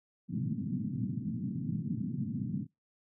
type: band-pass noise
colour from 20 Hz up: white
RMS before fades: -35 dBFS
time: 0.28-2.67 s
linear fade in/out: 50 ms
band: 110 to 250 Hz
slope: 48 dB/octave
effects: noise-tail reverb RT60 0.2 s tail -23 dB re dry